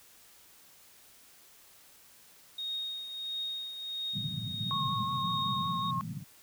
sine tone with tremolo, 3726 Hz, A#7, 2 cents flat, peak -32 dBFS, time 2.58-5.91 s, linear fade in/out 5 ms, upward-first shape triangle, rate 1.5 Hz, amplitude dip 60%
pink band-pass noise, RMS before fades -38 dBFS, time 4.13-6.25 s, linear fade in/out 50 ms, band 110 to 210 Hz, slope 48 dB/octave
sine tone with vibrato, 1089 Hz, C#6, 31 cents flat, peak -31 dBFS, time 4.71-6.01 s, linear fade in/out 0 ms, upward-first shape sine, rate 5.4 Hz, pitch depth 23 cents each way
effects white hiss -58 dBFS RMS until 6.42 s

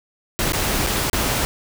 pink noise with dropouts, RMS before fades -21 dBFS, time 0.39-1.45 s, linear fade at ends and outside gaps 0 ms, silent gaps 0.521-0.533 / 0.865-0.87 / 1.098-1.131 s, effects none

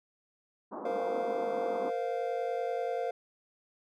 pink band-pass noise, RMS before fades -40 dBFS, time 0.71-1.91 s, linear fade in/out 20 ms, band 210 to 1200 Hz, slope 48 dB/octave
triangle chord, Bb suspended second, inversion none, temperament equal with one note detuned, 466.2 / 516.6 / 698.5 Hz, Bb4 / C5 / F5, 0 / -22 / 0 cents, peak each -33 dBFS, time 0.85-3.11 s, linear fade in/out 5 ms
effects none

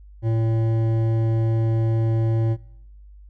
triangle tone with hard clipping, 112.8 Hz, A2, 44 cents sharp, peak -20 dBFS, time 0.22-2.57 s, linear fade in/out 50 ms, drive 15 dB, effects noise-tail reverb RT60 1.0 s tail -26 dB re dry + added 50 Hz sine -42 dBFS peak until 3.29 s

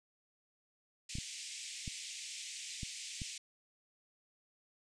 white band-pass noise, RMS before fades -46 dBFS, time 1.09-3.38 s, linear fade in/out 5 ms, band 2100 to 8400 Hz, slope 48 dB/octave
clicks, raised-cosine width 5 ms, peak -29 dBFS, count 5, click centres 1.154 / 1.185 / 1.878 / 2.832 / 3.218 s
effects none

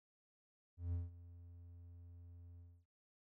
triangle tone with ADSR envelope, 86.5 Hz, F2, 16 cents flat, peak -34 dBFS, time 0.77-2.86 s, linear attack 160 ms, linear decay 170 ms, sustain -18 dB, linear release 270 ms, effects none

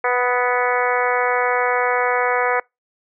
harmonic tone with a mistuned harmonic, 246.9 Hz, B3, in tune, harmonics 2 / 3 / 4 / 5 / 6 / 7 / 8 / 9, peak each -21 / -23 / -24 / -25 / -26 / -26 / -27 / -28 dBFS, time 0.04-2.6 s, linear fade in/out 5 ms, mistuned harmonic 5, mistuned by +18 cents, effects noise-tail reverb RT60 0.2 s tail -26 dB re dry

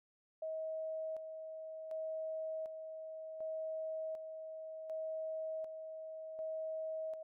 sine tone with tremolo, 636 Hz, D#5, 38 cents sharp, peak -38 dBFS, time 0.42-7.23 s, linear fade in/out 5 ms, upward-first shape square, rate 0.67 Hz, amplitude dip 50%, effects none

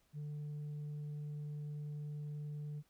sine tone, 148.3 Hz, D3, 17 cents sharp, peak -38 dBFS, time 0.13-2.83 s, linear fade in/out 50 ms, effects tanh soft clip ceiling -40 dBFS + pink hiss -75 dBFS RMS until 2.89 s

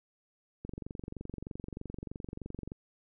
click train, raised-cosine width 3 ms, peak -27 dBFS, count 49, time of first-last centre 0.65-2.719 s, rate 23.2 Hz, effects none

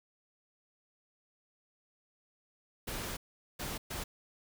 pink noise bursts at uneven times, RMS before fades -39 dBFS, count 3, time 2.87-3.17 / 3.59-3.78 / 3.9-4.04 s, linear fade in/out 10 ms, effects none

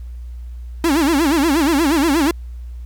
45% pulse tone with vibrato, 304.1 Hz, D#4, 40 cents flat, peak -13 dBFS, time 0.84-2.31 s, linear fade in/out 2 ms, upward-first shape sine, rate 8.4 Hz, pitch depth 210 cents each way, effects added 60 Hz sine -28 dBFS peak until 2.85 s + pink hiss -58 dBFS RMS until 2.85 s

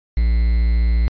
triangle tone with quantisation, 57.3 Hz, A#1, 29 cents flat, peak -11 dBFS, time 0.17-1.08 s, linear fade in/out 0 ms, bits 6, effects resampled to 11025 Hz

